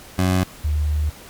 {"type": "tone pair in turn", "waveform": ["20% pulse", "sine"], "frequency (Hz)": [92.5, 75.12], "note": ["F#2", "D2"], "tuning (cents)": [0, 40], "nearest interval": "major third", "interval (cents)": 360, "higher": "first", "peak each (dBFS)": [-11, -17], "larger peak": "first", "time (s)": [[0.18, 0.44], [0.64, 1.1]], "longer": "second", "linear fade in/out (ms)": 10, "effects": ["pink hiss -42 dBFS RMS until 1.29 s", "MP3 96 kbps"]}